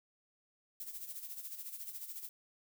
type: noise with tremolo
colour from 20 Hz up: violet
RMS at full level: -43 dBFS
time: 0.8-2.29 s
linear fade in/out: 2 ms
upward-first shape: sine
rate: 14 Hz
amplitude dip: 65%
effects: none